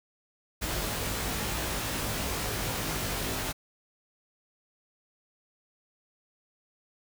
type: noise with comb filter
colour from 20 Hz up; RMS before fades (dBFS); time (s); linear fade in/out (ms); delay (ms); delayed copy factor
pink; -32; 0.61-3.53; 20; 19; +1
effects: none